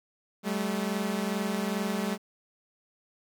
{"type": "tone pair together", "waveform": "sawtooth", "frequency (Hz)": [193.1, 215.5], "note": ["G3", "A3"], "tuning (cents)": [-26, -36], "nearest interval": "major second", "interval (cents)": 190, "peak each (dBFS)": -27, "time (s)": [0.43, 2.18], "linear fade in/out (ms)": 50, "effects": ["10-bit"]}